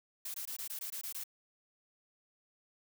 blue noise bursts, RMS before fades -41 dBFS, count 9, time 0.25-1.238 s, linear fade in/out 5 ms, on 92 ms, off 20 ms, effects none

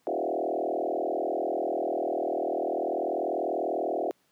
sine tone with frequency modulation, 527 Hz, C5, 12 cents sharp, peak -26 dBFS, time 0.07-4.11 s, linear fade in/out 0 ms, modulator 40.3 Hz, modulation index 5.2, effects pink hiss -69 dBFS RMS until 4.31 s + high-pass 150 Hz 12 dB/octave

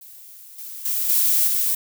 violet noise with level steps, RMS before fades -43 / -35 / -23 / -18 / -21 dBFS, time 0.01-1.75 s, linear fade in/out 5 ms, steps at 0.58 / 0.85 / 1.09 / 1.47 s, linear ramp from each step 5 ms, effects none

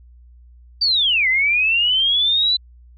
sine linear two-way sweep, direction down then up, 4699 to 1998 to 4027 Hz, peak -14 dBFS, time 0.81-2.57 s, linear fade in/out 10 ms, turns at 1.28 s, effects added 60 Hz sine -43 dBFS peak until 2.97 s

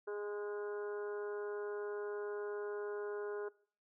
harmonic tone with a mistuned harmonic, 206.8 Hz, G#3, 7 cents flat, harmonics 2 / 3 / 4 / 5 / 6 / 7 / 8, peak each -39 / -53 / -55 / -53 / -59 / -51 / -62 dBFS, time 0.07-3.49 s, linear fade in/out 10 ms, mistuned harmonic 8, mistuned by -25 cents, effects noise-tail reverb RT60 0.5 s tail -21 dB re dry

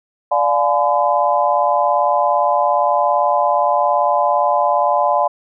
sine chord, D diminished seventh, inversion none, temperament just, 587.3 / 704.8 / 845.8 / 1014.9 Hz, D5 / F5 / Ab5 / Cb6, 0 / +16 / +31 / +47 cents, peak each -18 dBFS, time 0.31-5.28 s, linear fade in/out 10 ms, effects none

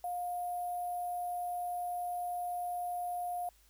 sine tone with sample-and-hold, 710 Hz, F5, 28 cents sharp, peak -34 dBFS, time 0.04-3.49 s, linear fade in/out 2 ms, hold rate 11025 Hz, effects added 52 Hz sine -65 dBFS peak until 3.69 s + white hiss -67 dBFS RMS until 3.69 s

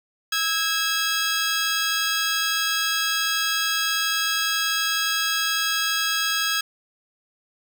15% pulse tone pair together, 1303 / 1641.7 Hz, E6 / G#6, -20 / -20 cents, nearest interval major third, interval 400 cents, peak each -20 / -16 dBFS, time 0.32-6.61 s, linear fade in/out 5 ms, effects none

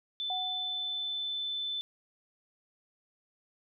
sine tone, 3520 Hz, A7, in tune, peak -32 dBFS, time 0.2-1.81 s, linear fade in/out 0 ms
sine tone with exponential decay, 740 Hz, F#5, in tune, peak -33 dBFS, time 0.3-1.55 s, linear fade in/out 2 ms, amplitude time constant 270 ms
effects none

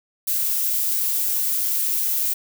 violet noise, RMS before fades -22 dBFS, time 0.27-2.34 s, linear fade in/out 10 ms, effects none

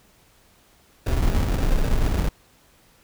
brown noise with sample-and-hold, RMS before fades -20 dBFS, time 1.06-2.29 s, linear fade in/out 5 ms, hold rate 1050 Hz, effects pink hiss -57 dBFS RMS until 3.03 s

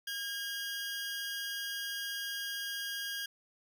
20% pulse tone pair together, 1623.1 / 2892 Hz, G#6 / F#7, -40 / -40 cents, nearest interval minor seventh, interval 1000 cents, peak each -32 / -40 dBFS, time 0.07-3.26 s, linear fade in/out 5 ms, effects none

